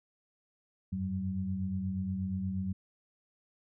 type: tone cluster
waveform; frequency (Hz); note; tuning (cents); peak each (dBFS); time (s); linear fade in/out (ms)
sine; 89 / 97.4 / 189.8; F2 / G2 / F#3; +33 / -11 / +44; -38 / -39 / -33; 0.92-2.73; 10
effects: none